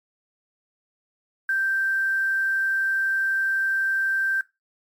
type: tone with quantisation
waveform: sine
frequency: 1568 Hz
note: G6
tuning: in tune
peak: -20 dBFS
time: 1.49-4.41 s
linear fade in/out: 2 ms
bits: 8
effects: noise-tail reverb RT60 0.2 s tail -17 dB re dry + MP3 96 kbps